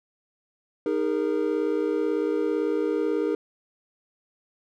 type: chord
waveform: triangle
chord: D# suspended fourth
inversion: none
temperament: equal with one note detuned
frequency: 311.1 / 408.2 / 466.2 Hz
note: D#4 / G#4 / A#4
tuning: 0 / -30 / 0 cents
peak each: -25 dBFS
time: 0.86-3.35 s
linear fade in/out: 2 ms
effects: none